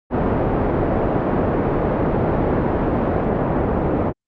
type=low-pass noise; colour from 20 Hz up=white; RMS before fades=-19 dBFS; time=0.1-4.13 s; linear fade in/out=50 ms; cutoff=530 Hz; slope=12 dB/octave; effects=low-pass 2000 Hz 12 dB/octave + Opus 48 kbps